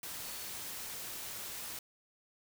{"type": "tone in noise", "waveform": "sine", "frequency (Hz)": 4435, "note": "C#8", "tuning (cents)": 0, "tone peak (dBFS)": -53, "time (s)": [0.24, 0.49], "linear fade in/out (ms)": 2, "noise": "white", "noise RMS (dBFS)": -43, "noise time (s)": [0.03, 1.79], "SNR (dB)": -13, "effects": []}